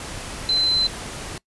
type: tone in noise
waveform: sine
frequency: 4064 Hz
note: B7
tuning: 49 cents sharp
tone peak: -17 dBFS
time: 0.49-0.87 s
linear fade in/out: 2 ms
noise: pink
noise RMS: -33 dBFS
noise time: 0-1.38 s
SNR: +13 dB
effects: noise-tail reverb RT60 0.1 s tail -22 dB re dry + resampled to 24000 Hz